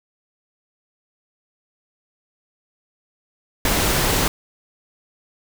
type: noise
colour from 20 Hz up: pink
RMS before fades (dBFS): -19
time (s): 3.65-4.28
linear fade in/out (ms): 2
effects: none